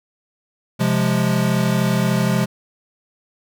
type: chord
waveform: square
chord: F minor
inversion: second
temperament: equal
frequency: 130.81 / 174.61 / 207.7 Hz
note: C3 / F3 / Ab3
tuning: 0 / 0 / 0 cents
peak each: -21 dBFS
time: 0.79-2.46 s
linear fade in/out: 20 ms
effects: none